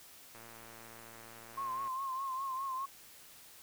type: click train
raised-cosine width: 0.5 ms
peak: -38 dBFS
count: 175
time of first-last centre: 0.35-1.876 s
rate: 114 Hz
type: tone with vibrato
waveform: sine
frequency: 1064 Hz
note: C6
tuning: 29 cents sharp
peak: -35 dBFS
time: 1.57-2.86 s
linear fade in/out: 10 ms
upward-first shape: triangle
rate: 4.9 Hz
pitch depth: 67 cents each way
effects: white hiss -56 dBFS RMS until 3.62 s